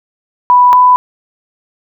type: tone pair in turn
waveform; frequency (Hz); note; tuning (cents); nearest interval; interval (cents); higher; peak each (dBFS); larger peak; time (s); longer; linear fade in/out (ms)
sine; 987.8 / 996.4; B5 / B5; 0 / +15; unison; 15; second; -3; neither; 0.5-0.73 / 0.73-0.96; neither; 0
effects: none